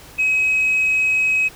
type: tone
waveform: sine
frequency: 2546 Hz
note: D#7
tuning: 39 cents sharp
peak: -13 dBFS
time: 0.18-1.49 s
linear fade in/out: 20 ms
effects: tanh soft clip ceiling -12 dBFS + pink hiss -42 dBFS RMS until 1.55 s

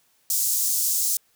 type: high-pass noise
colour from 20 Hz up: pink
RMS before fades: -23 dBFS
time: 0.3-1.17 s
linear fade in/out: 2 ms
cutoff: 6100 Hz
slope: 24 dB/octave
effects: white hiss -64 dBFS RMS until 1.35 s

